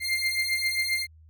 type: beating tone pair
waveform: 30% pulse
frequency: 2100 / 2107.5 Hz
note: C7 / C7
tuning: +6 / +12 cents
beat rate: 7.5 Hz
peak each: -26 / -24 dBFS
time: 0-1.07 s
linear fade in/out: 50 ms
effects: added 79 Hz sine -50 dBFS peak until 1.29 s